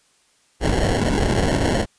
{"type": "noise with sample-and-hold", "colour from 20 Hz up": "pink", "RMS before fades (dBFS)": -19, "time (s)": [0.6, 1.86], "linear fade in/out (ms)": 50, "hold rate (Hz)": 1225, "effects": ["white hiss -60 dBFS RMS until 1.98 s", "resampled to 22050 Hz"]}